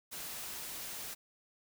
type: noise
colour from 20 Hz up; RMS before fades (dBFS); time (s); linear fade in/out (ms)
white; -43; 0.11-1.15; 20
effects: none